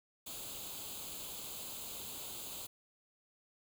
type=noise with comb filter; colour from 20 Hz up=white; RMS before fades=-45 dBFS; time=0.26-2.67 s; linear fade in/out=10 ms; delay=0.27 ms; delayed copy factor=+0.75; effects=none